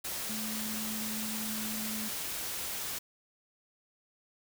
sine tone in noise, 217.3 Hz, A3, 21 cents flat, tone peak -38 dBFS, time 0.29-2.09 s, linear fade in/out 10 ms, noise white, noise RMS -37 dBFS, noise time 0.04-2.99 s, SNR -4 dB, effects none

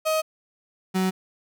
35% pulse tone pair in turn, 630 / 187.3 Hz, D#5 / F#3, +21 / +21 cents, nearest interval octave + major sixth, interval 2100 cents, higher first, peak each -19 dBFS, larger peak neither, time 0.05-0.22 / 0.94-1.11 s, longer neither, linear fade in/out 20 ms, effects none

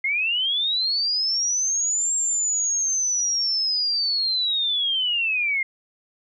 sine linear two-way sweep, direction up then down, 2093 to 7480 to 2093 Hz, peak -20 dBFS, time 0.04-5.63 s, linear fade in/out 5 ms, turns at 2.14 s, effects none

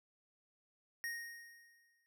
square tone with exponential decay, 1864 Hz, A#6, 1 cent flat, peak -38 dBFS, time 1.04-2.06 s, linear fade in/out 0 ms, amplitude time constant 220 ms, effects none

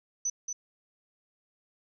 sine tone with echo, 6000 Hz, F#8, 23 cents sharp, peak -27 dBFS, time 0.25-0.3 s, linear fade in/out 5 ms, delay 230 ms, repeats 1, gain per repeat -5 dB, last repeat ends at 0.53 s, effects none

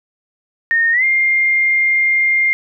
sine tone with pitch glide, 1839 to 2112 Hz, A#6 to C7, -24 to +16 cents, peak -11 dBFS, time 0.71-2.53 s, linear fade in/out 0 ms, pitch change +240 cents, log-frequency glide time 0.92-1.04 s, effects none

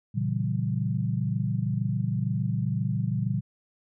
sine chord, A# diminished seventh, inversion none, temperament equal with one note detuned, 116.54 / 138.59 / 164.81 / 191.63 Hz, A#2 / C#3 / E3 / G3, 0 / 0 / 0 / -39 cents, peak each -28 / -30 / -32 / -31 dBFS, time 0.14-3.41 s, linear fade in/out 20 ms, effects none

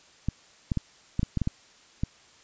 clicks, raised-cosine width 5 ms, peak -13 dBFS, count 9, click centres 0.286 / 0.718 / 0.773 / 1.194 / 1.231 / 1.373 / 1.417 / 1.474 / 2.035 s, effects white hiss -56 dBFS RMS until 2.43 s + resampled to 16000 Hz

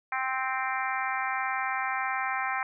harmonic tone, 261.6 Hz, C4, in tune, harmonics 3 / 4 / 5 / 6 / 7 / 8 / 9, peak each -33 / -34 / -35 / -36 / -36 / -37 / -38 dBFS, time 0.12-2.63 s, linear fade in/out 2 ms, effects none

